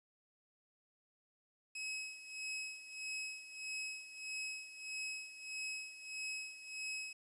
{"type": "tone with tremolo", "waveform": "sawtooth", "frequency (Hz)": 2559, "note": "D#7", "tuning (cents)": 48, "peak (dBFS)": -36, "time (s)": [1.75, 7.13], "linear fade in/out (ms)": 5, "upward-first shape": "sine", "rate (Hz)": 1.6, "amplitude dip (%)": 75, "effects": ["resampled to 24000 Hz", "11-bit"]}